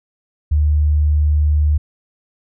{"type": "tone", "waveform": "sine", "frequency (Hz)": 75, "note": "D2", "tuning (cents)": 37, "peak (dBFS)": -11, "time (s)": [0.51, 1.78], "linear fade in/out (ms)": 10, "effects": []}